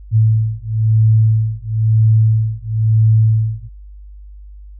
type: beating tone pair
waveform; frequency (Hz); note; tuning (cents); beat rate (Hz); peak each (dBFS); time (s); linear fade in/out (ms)
sine; 109.8 / 110.8; A2 / A2; -3 / +13; 1; -13; 0.11-3.69; 50
effects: added 50 Hz sine -33 dBFS peak until 4.79 s